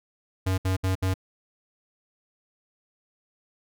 square tone bursts, 94 Hz, F#2, 28 cents sharp, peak -23 dBFS, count 4, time 0.46-1.141 s, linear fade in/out 10 ms, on 120 ms, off 67 ms, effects none

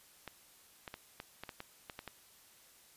clicks, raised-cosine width 0.3 ms, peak -27 dBFS, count 10, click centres 0.277 / 0.878 / 0.941 / 1.201 / 1.436 / 1.492 / 1.604 / 1.898 / 1.991 / 2.077 s, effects white hiss -62 dBFS RMS until 2.96 s + resampled to 32000 Hz

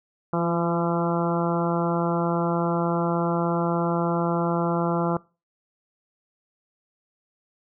harmonic tone with a mistuned harmonic, 169.8 Hz, F3, 48 cents flat, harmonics 1 / 2 / 3 / 4 / 5 / 6 / 7 / 8, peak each -25 / -28 / -30 / -31 / -32 / -33 / -33 / -34 dBFS, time 0.33-5.17 s, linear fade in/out 2 ms, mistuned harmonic 2, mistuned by +18 cents, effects noise-tail reverb RT60 0.3 s tail -22 dB re dry

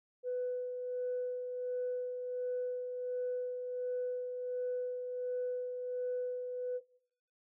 sine tone with tremolo, 498 Hz, B4, 14 cents sharp, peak -31 dBFS, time 0.23-6.81 s, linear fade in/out 50 ms, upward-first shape sine, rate 1.4 Hz, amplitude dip 45%, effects noise-tail reverb RT60 0.7 s tail -20 dB re dry + tanh soft clip ceiling -29 dBFS

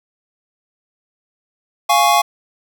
square chord, Db major, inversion first, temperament equal, 698.5 / 830.6 / 1108.7 Hz, F5 / Ab5 / Db6, 0 / 0 / 0 cents, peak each -16 dBFS, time 1.89-2.22 s, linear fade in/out 10 ms, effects none

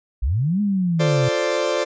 sine linear two-way sweep, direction up then down, 49.28 to 210 to 124.3 Hz, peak -17 dBFS, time 0.22-1.29 s, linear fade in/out 10 ms, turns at 0.61 s
40% pulse chord, D minor seventh, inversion first, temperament equal, 349.2 / 440 / 523.3 / 587.3 Hz, F4 / A4 / C5 / D5, 0 / 0 / 0 / 0 cents, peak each -26 / -26 / -23 / -22 dBFS, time 0.99-1.85 s, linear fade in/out 20 ms
effects resampled to 16000 Hz

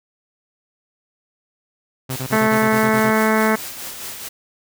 sawtooth tone bursts, 130.1 Hz, C3, 9 cents flat, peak -20 dBFS, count 10, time 2.09-3.108 s, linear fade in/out 10 ms, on 73 ms, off 32 ms
white noise with tremolo, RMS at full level -30 dBFS, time 2.1-4.29 s, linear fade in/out 10 ms, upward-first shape sine, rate 4.7 Hz, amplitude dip 40%
harmonic tone, 218.6 Hz, A3, 11 cents flat, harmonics 1 / 2 / 3 / 4 / 5 / 6 / 7 / 8 / 9 / 10, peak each -18 / -21 / -23 / -24 / -25 / -26 / -26 / -27 / -28 / -28 dBFS, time 2.32-3.56 s, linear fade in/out 10 ms
effects none

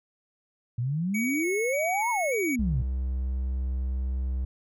sine exponential two-way sweep, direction up then down, 114.1 to 987.8 to 114.1 Hz, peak -25 dBFS, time 0.78-2.82 s, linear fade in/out 5 ms, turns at 2.1 s
square tone with vibrato, 2227 Hz, C#7, 7 cents sharp, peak -30 dBFS, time 1.14-2.56 s, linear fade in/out 10 ms, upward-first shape square, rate 1.7 Hz, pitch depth 24 cents each way
triangle tone, 64.4 Hz, C2, 27 cents flat, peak -24 dBFS, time 2.59-4.45 s, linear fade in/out 5 ms
effects none

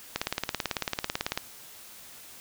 click train, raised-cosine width 0.2 ms, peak -10 dBFS, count 23, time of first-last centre 0.16-1.375 s, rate 18.1 Hz, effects white hiss -48 dBFS RMS until 2.4 s

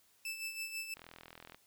sawtooth tone with tremolo, 2637 Hz, E7, in tune, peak -34 dBFS, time 0.25-0.94 s, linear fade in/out 2 ms, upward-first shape sine, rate 6.1 Hz, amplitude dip 60%
click train, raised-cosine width 0.3 ms, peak -34 dBFS, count 25, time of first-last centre 0.97-1.546 s, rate 41.7 Hz
effects white hiss -69 dBFS RMS until 1.66 s

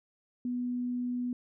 sine tone, 246.2 Hz, B3, 5 cents flat, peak -30 dBFS, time 0.45-1.33 s, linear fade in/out 2 ms, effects none

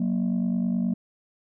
sine tone pair together, 185 / 234.6 Hz, F#3 / A#3, 0 / +11 cents, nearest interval major third, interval 411 cents, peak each -23 dBFS, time 0-0.94 s, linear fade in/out 5 ms, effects tanh soft clip ceiling -19 dBFS

